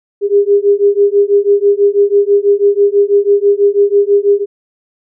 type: beating tone pair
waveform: sine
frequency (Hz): 401.7 / 407.8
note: G4 / G#4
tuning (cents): +42 / -32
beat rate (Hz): 6.1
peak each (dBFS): -10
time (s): 0.21-4.46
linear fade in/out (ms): 50
effects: none